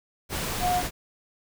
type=tone in noise; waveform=sine; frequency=720 Hz; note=F#5; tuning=47 cents flat; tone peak=-22 dBFS; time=0.6-0.83 s; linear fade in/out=50 ms; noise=pink; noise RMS=-30 dBFS; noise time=0.29-0.91 s; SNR=+5 dB; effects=none